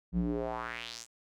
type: tone with band-pass filter sweep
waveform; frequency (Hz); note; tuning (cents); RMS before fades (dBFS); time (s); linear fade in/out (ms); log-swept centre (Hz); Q
square; 58.27; A#1; 0; -35; 0.12-1.07; 50; 140 to 8100; 2.9
effects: none